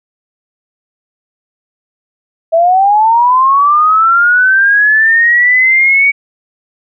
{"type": "linear sweep", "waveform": "sine", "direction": "up", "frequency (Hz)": [645, 2260], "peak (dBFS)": -5, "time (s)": [2.52, 6.12], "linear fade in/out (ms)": 20, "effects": []}